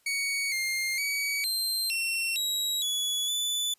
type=tone with pitch steps; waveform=sawtooth; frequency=2237 / 2116 / 2266 / 4148 / 2715 / 3851 / 3397 / 3484 Hz; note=C#7 / C7 / C#7 / C8 / F7 / B7 / G#7 / A7; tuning=+15 / +19 / +37 / -16 / -50 / -44 / +38 / -18 cents; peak=-24 dBFS; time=0.06-3.74 s; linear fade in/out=5 ms; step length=460 ms; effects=white hiss -67 dBFS RMS until 3.78 s + resampled to 32000 Hz